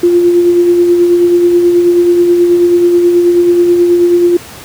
sine tone with tremolo, 349.2 Hz, F4, in tune, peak -3 dBFS, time 0.03-4.37 s, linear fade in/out 5 ms, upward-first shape sine, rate 9.3 Hz, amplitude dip 35%, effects pink hiss -30 dBFS RMS until 4.64 s + high-pass 80 Hz 12 dB/octave

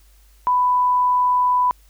sine tone, 994 Hz, B5, 11 cents sharp, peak -14 dBFS, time 0.47-1.71 s, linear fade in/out 0 ms, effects added 50 Hz sine -49 dBFS peak until 1.89 s + white hiss -58 dBFS RMS until 1.89 s

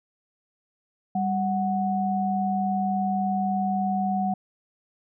sine tone pair together, 196.5 / 740 Hz, G3 / F#5, +4 / 0 cents, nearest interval octave + major seventh, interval 2296 cents, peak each -25 / -25 dBFS, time 1.15-4.34 s, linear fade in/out 5 ms, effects none

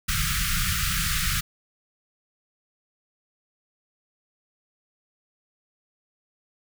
pink band-stop noise, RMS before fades -25 dBFS, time 0.08-1.41 s, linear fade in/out 10 ms, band 190 to 1200 Hz, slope 96 dB/octave, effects none

